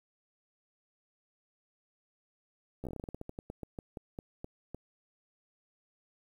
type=slowing click train; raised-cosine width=2 ms; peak=-27 dBFS; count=21; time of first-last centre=2.84-4.746 s; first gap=13 ms; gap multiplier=1.18; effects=10-bit